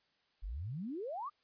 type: exponential sweep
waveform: sine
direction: up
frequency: 40.61 to 1258 Hz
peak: -38 dBFS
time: 0.42-1.3 s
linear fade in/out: 20 ms
effects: white hiss -75 dBFS RMS until 1.43 s + resampled to 11025 Hz